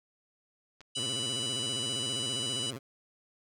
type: clicks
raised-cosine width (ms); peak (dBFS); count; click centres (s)
0.2; -33 / -36; 2; 0.807 / 0.814
type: harmonic tone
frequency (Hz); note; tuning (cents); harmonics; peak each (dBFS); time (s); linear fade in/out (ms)
987.8; B5; 0; 3 / 4 / 5 / 6 / 7 / 8 / 9; -33 / -41 / -44 / -47 / -47 / -49 / -40; 0.95-2.71; 10
type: tone with vibrato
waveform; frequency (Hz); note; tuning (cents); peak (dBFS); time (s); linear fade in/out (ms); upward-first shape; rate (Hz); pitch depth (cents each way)
15% pulse; 123.47; B2; 0; -32; 0.96-2.79; 20; square; 15; 160
effects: none